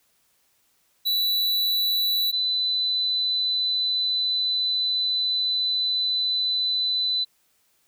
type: tone pair in turn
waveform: square / sine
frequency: 3952 / 4003 Hz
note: B7 / B7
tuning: 0 / +23 cents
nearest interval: unison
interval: 23 cents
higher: second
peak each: -21 dBFS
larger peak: neither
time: 1.05-2.32 / 2.32-7.25 s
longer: second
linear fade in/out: 20 ms
effects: white hiss -66 dBFS RMS until 7.87 s